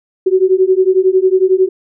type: beating tone pair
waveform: sine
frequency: 370 / 381 Hz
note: F#4 / G4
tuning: 0 / -49 cents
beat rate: 11 Hz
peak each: -11 dBFS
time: 0.26-1.69 s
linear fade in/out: 10 ms
effects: none